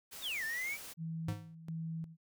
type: noise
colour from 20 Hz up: white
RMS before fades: -48 dBFS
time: 0.11-0.94 s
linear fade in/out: 20 ms
type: exponential two-way sweep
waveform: triangle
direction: down then up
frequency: 3883 to 1746 to 2337 Hz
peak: -34 dBFS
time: 0.21-0.78 s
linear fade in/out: 50 ms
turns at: 0.44 s
type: tone with tremolo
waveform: sine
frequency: 162.8 Hz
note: E3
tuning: 21 cents flat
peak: -37 dBFS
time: 0.97-2.17 s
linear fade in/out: 50 ms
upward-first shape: square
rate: 1.4 Hz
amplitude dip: 75%
type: tone with exponential decay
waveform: square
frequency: 103.83 Hz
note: G#2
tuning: in tune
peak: -34 dBFS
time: 1.28-1.55 s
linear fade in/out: 5 ms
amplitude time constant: 58 ms
effects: none